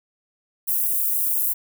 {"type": "high-pass noise", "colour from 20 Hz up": "white", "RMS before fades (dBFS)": -22, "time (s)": [0.67, 1.54], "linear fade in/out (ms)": 20, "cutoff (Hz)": 11000, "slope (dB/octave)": 24, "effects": []}